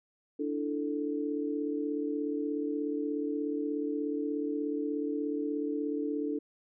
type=chord; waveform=sine; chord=D suspended second; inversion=none; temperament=just; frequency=293.7 / 330.4 / 440.5 Hz; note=D4 / E4 / A4; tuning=0 / +4 / +2 cents; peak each=-32 / -38 / -35 dBFS; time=0.39-6.39 s; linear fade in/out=10 ms; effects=none